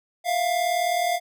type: tone pair together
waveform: square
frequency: 665.4 / 705 Hz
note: E5 / F5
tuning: +16 / +16 cents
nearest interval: minor second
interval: 100 cents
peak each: -28 / -23 dBFS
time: 0.24-1.2 s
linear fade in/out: 50 ms
effects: none